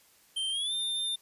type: tone with pitch glide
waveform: square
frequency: 3136 to 3602 Hz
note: G7 to A7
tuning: 0 to +40 cents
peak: -30 dBFS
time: 0.36-1.16 s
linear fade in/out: 10 ms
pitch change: +240 cents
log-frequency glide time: 0.51-0.73 s
effects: white hiss -62 dBFS RMS until 1.21 s + resampled to 32000 Hz